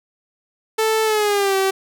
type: tone with pitch glide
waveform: sawtooth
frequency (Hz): 440 to 385.3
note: A4 to G4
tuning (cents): 0 to -30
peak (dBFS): -12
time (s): 0.78-1.71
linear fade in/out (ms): 10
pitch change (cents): -230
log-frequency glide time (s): 1.04-1.56
effects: none